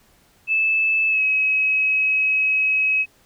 sine tone with pitch glide, 2621 to 2555 Hz, E7 to D#7, -11 to +45 cents, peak -16 dBFS, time 0.47-3.06 s, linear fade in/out 50 ms, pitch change -44 cents, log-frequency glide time 1.08-1.22 s, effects pink hiss -57 dBFS RMS until 3.25 s

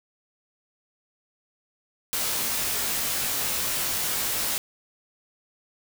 white noise with comb filter, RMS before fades -27 dBFS, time 2.13-4.58 s, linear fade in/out 0 ms, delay 18 ms, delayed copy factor -0.85, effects none

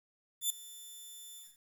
10% pulse tone with ADSR envelope, 3520 Hz, A7, in tune, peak -20 dBFS, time 0.41-1.58 s, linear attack 89 ms, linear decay 6 ms, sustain -20 dB, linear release 210 ms, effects 10-bit

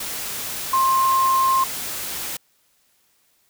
sine tone in noise, 1058 Hz, C6, 19 cents sharp, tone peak -15 dBFS, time 0.73-1.64 s, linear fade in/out 5 ms, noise white, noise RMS -29 dBFS, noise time 0-2.37 s, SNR +11 dB, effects white hiss -63 dBFS RMS until 3.49 s

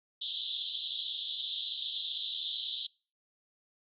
pink band-pass noise, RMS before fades -38 dBFS, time 0.21-2.87 s, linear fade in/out 10 ms, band 3200 to 3900 Hz, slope 96 dB/octave, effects noise-tail reverb RT60 0.4 s tail -26 dB re dry

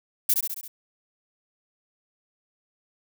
violet noise with echo, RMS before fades -20 dBFS, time 0.29-0.34 s, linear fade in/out 5 ms, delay 68 ms, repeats 5, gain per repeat -4 dB, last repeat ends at 0.68 s, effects none

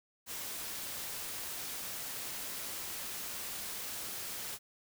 white noise, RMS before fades -41 dBFS, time 0.26-4.59 s, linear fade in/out 50 ms, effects none

